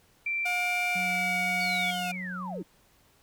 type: tone with pitch glide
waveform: sine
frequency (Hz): 2349 to 2256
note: D7 to C#7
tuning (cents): 0 to +30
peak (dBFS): -27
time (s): 0.26-1.91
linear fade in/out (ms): 5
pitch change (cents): -70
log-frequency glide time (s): 0.95-1.4
type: tone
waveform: sawtooth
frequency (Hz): 717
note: F5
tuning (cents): +45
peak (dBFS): -27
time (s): 0.45-2.12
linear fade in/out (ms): 10
type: tone with vibrato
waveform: triangle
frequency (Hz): 182.8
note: F#3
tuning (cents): -21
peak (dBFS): -34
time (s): 0.95-2.63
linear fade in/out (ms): 10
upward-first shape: square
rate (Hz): 4.2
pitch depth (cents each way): 8
type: linear sweep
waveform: sine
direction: down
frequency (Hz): 4579 to 260.6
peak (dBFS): -35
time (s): 1.6-2.63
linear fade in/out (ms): 10
effects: pink hiss -63 dBFS RMS until 3.22 s